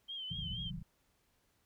sine tone with vibrato, 3136 Hz, G7, in tune, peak -40 dBFS, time 0.08-0.71 s, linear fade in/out 20 ms, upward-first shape triangle, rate 4.2 Hz, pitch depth 85 cents each way
white low-pass noise, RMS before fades -43 dBFS, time 0.3-0.83 s, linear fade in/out 10 ms, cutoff 190 Hz, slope 96 dB/octave
effects pink hiss -75 dBFS RMS until 1.65 s

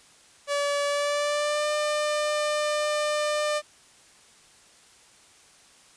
sawtooth tone with pitch glide, 573 to 599.4 Hz, D5 to D5, -43 to +35 cents, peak -20 dBFS, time 0.47-3.62 s, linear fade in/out 50 ms, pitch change +78 cents, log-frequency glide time 0.86-1.67 s, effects white hiss -55 dBFS RMS until 5.96 s + resampled to 22050 Hz

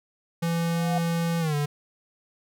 square tone with pitch glide, 167.9 to 146.17 Hz, E3 to D3, +32 to -8 cents, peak -24 dBFS, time 0.42-1.66 s, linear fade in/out 10 ms, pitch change -240 cents, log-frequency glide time 1.4-1.55 s
sine tone with exponential growth, 716 Hz, F5, 43 cents sharp, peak -23 dBFS, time 0.59-0.98 s, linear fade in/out 1 ms, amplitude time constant 84 ms
effects none

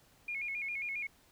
sine tone with vibrato, 2300 Hz, D7, 37 cents flat, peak -35 dBFS, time 0.28-1.07 s, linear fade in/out 5 ms, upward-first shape square, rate 7.4 Hz, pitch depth 87 cents each way, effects pink hiss -65 dBFS RMS until 1.31 s

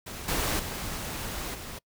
pink noise with level steps, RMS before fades -39 / -28 / -35 / -40 dBFS, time 0.06-1.79 s, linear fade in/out 10 ms, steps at 0.28 / 0.59 / 1.54 s, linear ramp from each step 5 ms, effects noise-tail reverb RT60 0.1 s tail -25 dB re dry

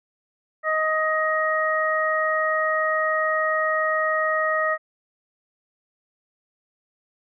harmonic tone, 627 Hz, D#5, 13 cents sharp, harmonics 1 / 2 / 3, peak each -24 / -24 / -24 dBFS, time 0.63-4.78 s, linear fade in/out 50 ms, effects none

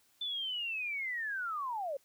sine linear sweep, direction down, 3535 to 523.3 Hz, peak -34 dBFS, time 0.21-1.97 s, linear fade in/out 5 ms, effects white hiss -69 dBFS RMS until 2.04 s

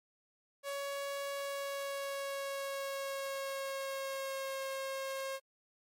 sawtooth tone with pitch glide, 560 to 538.1 Hz, C#5 to C5, +18 to +48 cents, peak -33 dBFS, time 0.63-5.4 s, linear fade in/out 50 ms, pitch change -70 cents, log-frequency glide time 1.32-4.63 s, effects MP3 64 kbps

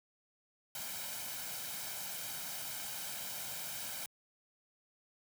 white noise with comb filter, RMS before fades -42 dBFS, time 0.75-4.06 s, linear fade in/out 2 ms, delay 1.3 ms, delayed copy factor +0.6, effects high-pass 100 Hz 12 dB/octave

